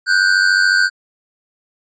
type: tone pair together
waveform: square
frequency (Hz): 1467 / 1561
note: F#6 / G6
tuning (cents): -15 / -8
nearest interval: minor second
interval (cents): 107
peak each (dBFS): -15 / -14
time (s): 0.06-0.9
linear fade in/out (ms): 50
effects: resampled to 16000 Hz